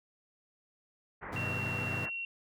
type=low-pass noise; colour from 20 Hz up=white; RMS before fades=-43 dBFS; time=1.21-2.1 s; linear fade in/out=20 ms; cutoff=2000 Hz; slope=48 dB/octave
type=chord; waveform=35% pulse; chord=G augmented; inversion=none; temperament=equal; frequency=98 / 123.47 / 155.56 Hz; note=G2 / B2 / D#3; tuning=0 / 0 / 0 cents; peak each=-38 / -38 / -42 dBFS; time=1.32-2.06 s; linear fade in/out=10 ms
type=tone; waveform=sine; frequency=2735 Hz; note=F7; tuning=37 cents flat; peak=-35 dBFS; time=1.36-2.25 s; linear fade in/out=2 ms
effects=none